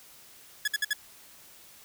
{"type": "tone bursts", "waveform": "sawtooth", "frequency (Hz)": 1693, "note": "G#6", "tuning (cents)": 33, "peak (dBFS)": -21, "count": 4, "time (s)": [0.65, 0.933], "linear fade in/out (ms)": 5, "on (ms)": 28, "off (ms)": 57, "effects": ["white hiss -53 dBFS RMS until 1.84 s"]}